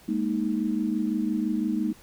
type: chord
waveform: sine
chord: Ab suspended second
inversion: none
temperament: just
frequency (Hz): 207.7 / 233.6 / 311.5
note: Ab3 / Bb3 / Eb4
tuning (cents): 0 / +4 / +2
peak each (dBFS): -28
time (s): 0.08-1.93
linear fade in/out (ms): 10
effects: pink hiss -53 dBFS RMS until 2.02 s